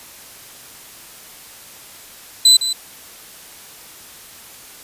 30% pulse tone with echo, 4017 Hz, B7, 29 cents sharp, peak -4 dBFS, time 2.45-2.57 s, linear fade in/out 5 ms, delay 160 ms, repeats 1, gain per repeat -11 dB, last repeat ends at 2.73 s, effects white hiss -40 dBFS RMS until 4.83 s + resampled to 32000 Hz

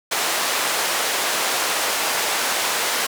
pink band-pass noise, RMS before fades -22 dBFS, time 0.11-3.07 s, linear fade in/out 10 ms, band 610 to 13000 Hz, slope 12 dB/octave, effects none

